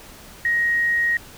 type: tone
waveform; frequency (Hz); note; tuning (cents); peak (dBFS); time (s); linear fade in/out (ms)
sine; 1881; A#6; +15; -17; 0.45-1.17; 2
effects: pink hiss -43 dBFS RMS until 1.37 s